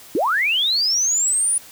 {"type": "linear sweep", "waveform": "sine", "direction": "up", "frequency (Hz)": [255.5, 9800], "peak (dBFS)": -16, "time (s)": [0.15, 1.58], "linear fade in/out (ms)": 2, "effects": ["white hiss -43 dBFS RMS until 1.71 s"]}